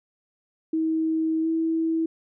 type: tone with pitch glide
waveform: sine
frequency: 320 to 325 Hz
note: D#4 to E4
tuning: +49 to -24 cents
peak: -21 dBFS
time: 0.73-2.06 s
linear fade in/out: 5 ms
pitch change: +27 cents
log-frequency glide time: 1.42-1.47 s
effects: none